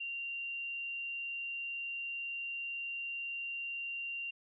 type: tone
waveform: sine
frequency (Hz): 2769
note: F7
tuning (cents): -15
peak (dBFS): -37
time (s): 0-4.31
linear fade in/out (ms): 10
effects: none